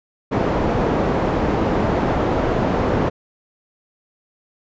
white low-pass noise, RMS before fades -19 dBFS, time 0.31-3.1 s, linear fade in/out 20 ms, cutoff 610 Hz, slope 12 dB/octave, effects resampled to 16000 Hz

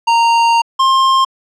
square tone pair in turn, 927 / 1060.9 Hz, A#5 / C6, -10 / +24 cents, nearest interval major second, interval 234 cents, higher second, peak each -9 dBFS, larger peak neither, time 0.07-0.62 / 0.79-1.25 s, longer first, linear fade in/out 10 ms, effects low-pass 5000 Hz 12 dB/octave

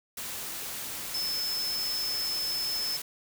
sine tone in noise, 5250 Hz, E8, 8 cents flat, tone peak -29 dBFS, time 1.14-2.97 s, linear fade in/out 5 ms, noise white, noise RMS -37 dBFS, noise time 0.17-3.02 s, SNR +5 dB, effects none

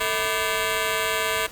10% pulse ring-modulated tone, 545 Hz, C#5, 29 cents flat, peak -11 dBFS, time 0-1.47 s, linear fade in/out 10 ms, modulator 98.6 Hz, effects pink hiss -42 dBFS RMS until 1.51 s + Opus 48 kbps

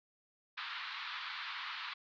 pink band-pass noise, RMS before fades -43 dBFS, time 0.57-1.94 s, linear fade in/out 10 ms, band 1000 to 4300 Hz, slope 48 dB/octave, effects none

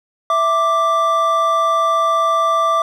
triangle tone pair together, 659.3 / 1175.5 Hz, E5 / D6, 0 / +1 cents, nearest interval minor seventh, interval 1001 cents, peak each -17 / -12 dBFS, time 0.3-2.82 s, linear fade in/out 2 ms, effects none

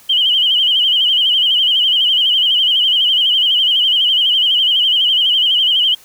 sine tone with vibrato, 3044 Hz, F#7, 48 cents sharp, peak -10 dBFS, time 0.09-5.95 s, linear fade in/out 10 ms, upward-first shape sine, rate 12 Hz, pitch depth 90 cents each way, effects white hiss -45 dBFS RMS until 6.04 s

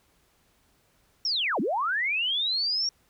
sine linear two-way sweep, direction down then up, 5630 to 180.7 to 5630 Hz, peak -24 dBFS, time 1.25-2.89 s, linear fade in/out 2 ms, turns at 1.6 s, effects pink hiss -66 dBFS RMS until 3.09 s

